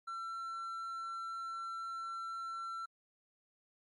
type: tone with hard clipping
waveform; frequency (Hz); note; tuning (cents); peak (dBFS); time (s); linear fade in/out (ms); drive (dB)
triangle; 1349; E6; +40; -40; 0.07-2.86; 10; 6
effects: MP3 48 kbps